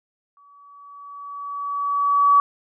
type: tone with exponential growth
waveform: sine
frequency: 1140 Hz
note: C#6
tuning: 48 cents sharp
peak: -10 dBFS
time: 0.37-2.4 s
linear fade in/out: 1 ms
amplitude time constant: 440 ms
effects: none